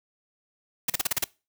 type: noise bursts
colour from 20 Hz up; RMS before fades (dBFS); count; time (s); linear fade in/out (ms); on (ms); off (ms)
white; -24; 7; 0.88-1.242; 5; 20; 37
effects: noise-tail reverb RT60 0.3 s tail -23 dB re dry